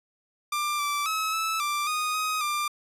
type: tone with pitch steps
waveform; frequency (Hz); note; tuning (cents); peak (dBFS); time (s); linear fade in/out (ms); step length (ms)
sawtooth; 1188 / 1166 / 1288 / 1309 / 1179 / 1238 / 1256 / 1190; D6 / D6 / E6 / E6 / D6 / D#6 / D#6 / D6; +20 / -13 / -41 / -13 / +6 / -9 / +16 / +22; -22; 0.52-2.68; 5; 270
effects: resampled to 32000 Hz